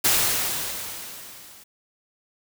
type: noise with level ramp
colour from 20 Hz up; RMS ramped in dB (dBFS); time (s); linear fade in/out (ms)
white; -18 to -48; 0.04-1.64; 10
effects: none